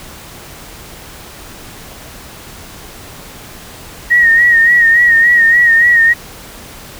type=tone with vibrato; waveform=sine; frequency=1877 Hz; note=A#6; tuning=11 cents sharp; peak=-5 dBFS; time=4.1-6.14 s; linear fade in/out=20 ms; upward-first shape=sine; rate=3.5 Hz; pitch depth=54 cents each way; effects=pink hiss -33 dBFS RMS until 6.99 s